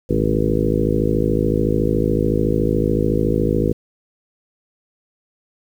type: harmonic tone with a mistuned harmonic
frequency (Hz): 53.8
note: A1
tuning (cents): -38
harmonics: 1 / 2 / 3 / 4 / 5 / 6 / 7 / 8 / 9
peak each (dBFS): -24 / -24 / -24 / -24 / -24 / -24 / -24 / -24 / -24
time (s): 0.09-3.73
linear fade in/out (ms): 10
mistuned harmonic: 3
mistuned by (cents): -67
effects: 8-bit